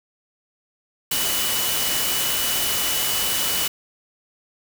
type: tone in noise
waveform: sine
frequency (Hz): 2960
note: F#7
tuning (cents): 0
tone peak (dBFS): -28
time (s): 1.11-3.68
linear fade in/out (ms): 5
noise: white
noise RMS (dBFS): -23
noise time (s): 1.11-3.68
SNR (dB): -8
effects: none

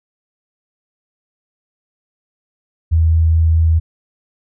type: tone with vibrato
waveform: sine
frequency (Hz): 81.2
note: E2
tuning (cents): -26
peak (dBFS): -9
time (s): 2.91-3.8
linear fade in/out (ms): 20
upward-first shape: triangle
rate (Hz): 4.7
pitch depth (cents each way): 8
effects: none

